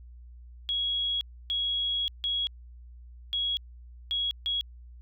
sine tone bursts at uneven times, 3322 Hz, G#7, in tune, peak -26 dBFS, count 6, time 0.69-1.21 / 1.5-2.08 / 2.24-2.47 / 3.33-3.57 / 4.11-4.31 / 4.46-4.61 s, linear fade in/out 0 ms, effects added 60 Hz sine -45 dBFS peak until 5.01 s

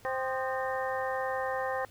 harmonic tone with a mistuned harmonic, 261.6 Hz, C4, in tune, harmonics 2 / 3 / 4 / 5 / 6 / 7, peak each -33 / -35 / -38 / -42 / -43 / -38 dBFS, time 0.05-1.85 s, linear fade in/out 0 ms, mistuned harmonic 5, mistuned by -110 cents, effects added 104 Hz sine -58 dBFS peak until 1.9 s + pink hiss -58 dBFS RMS until 1.9 s

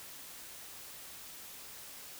silence, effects white hiss -49 dBFS RMS until 2.19 s

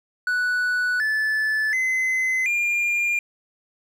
triangle tone with pitch steps, 1480 / 1739.8 / 2045 / 2404 Hz, F#6 / A6 / C7 / D7, 0 / -20 / -40 / +40 cents, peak -18 dBFS, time 0.27-3.19 s, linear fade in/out 2 ms, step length 730 ms, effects none

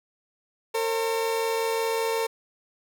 30% pulse tone pair together, 454.4 / 539.8 Hz, A#4 / C#5, -44 / -46 cents, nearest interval minor third, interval 298 cents, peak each -22 / -30 dBFS, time 0.74-2.27 s, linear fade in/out 10 ms, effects none

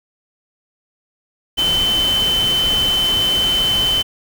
sine tone in noise, 3059 Hz, G7, 43 cents flat, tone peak -14 dBFS, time 1.57-4.03 s, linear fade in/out 20 ms, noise pink, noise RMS -25 dBFS, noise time 1.57-4.03 s, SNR +8 dB, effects none

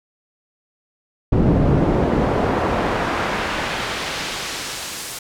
brown noise with band-pass filter sweep, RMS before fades -20 dBFS, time 1.32-5.19 s, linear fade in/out 5 ms, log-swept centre 230 to 10000 Hz, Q 0.7, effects none

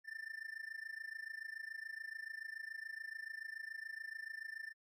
triangle tone with amplitude modulation, 1783 Hz, A6, 22 cents sharp, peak -39 dBFS, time 0.04-4.74 s, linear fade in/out 50 ms, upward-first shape sine, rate 27 Hz, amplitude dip 90%, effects none

